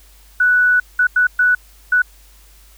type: tone bursts at uneven times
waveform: sine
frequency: 1480 Hz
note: F#6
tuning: in tune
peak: -10 dBFS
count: 5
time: 0.4-0.8 / 0.99-1.07 / 1.16-1.27 / 1.39-1.55 / 1.92-2.02 s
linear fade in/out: 5 ms
effects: added 50 Hz sine -45 dBFS peak until 2.77 s + white hiss -50 dBFS RMS until 2.77 s